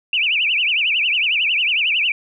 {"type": "tone with vibrato", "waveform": "sine", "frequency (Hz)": 2637, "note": "E7", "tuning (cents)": 0, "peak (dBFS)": -15, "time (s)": [0.13, 2.12], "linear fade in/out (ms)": 2, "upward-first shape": "triangle", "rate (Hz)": 11, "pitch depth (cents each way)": 270, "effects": []}